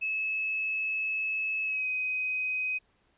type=tone with pitch glide; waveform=sine; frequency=2593 to 2515 Hz; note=E7 to D#7; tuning=-29 to +18 cents; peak=-28 dBFS; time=0.01-2.79 s; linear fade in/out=20 ms; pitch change=-53 cents; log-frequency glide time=1.64-1.87 s; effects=pink hiss -69 dBFS RMS until 3.17 s + resampled to 8000 Hz